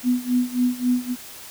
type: tone with tremolo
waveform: sine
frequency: 248 Hz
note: B3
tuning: 7 cents sharp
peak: -15 dBFS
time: 0.03-1.16 s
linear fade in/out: 50 ms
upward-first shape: sine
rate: 3.7 Hz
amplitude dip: 90%
effects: white hiss -40 dBFS RMS until 1.5 s